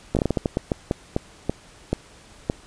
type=slowing click train; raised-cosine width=2 ms; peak=-7 dBFS; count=15; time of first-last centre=0.15-2.499 s; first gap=17 ms; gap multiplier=1.31; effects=pink hiss -49 dBFS RMS until 2.66 s + resampled to 22050 Hz